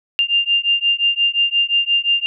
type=beating tone pair; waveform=sine; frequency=2794 / 2799.7 Hz; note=F7 / F7; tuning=0 / +4 cents; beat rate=5.7 Hz; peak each=-17 dBFS; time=0.19-2.26 s; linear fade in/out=0 ms; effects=none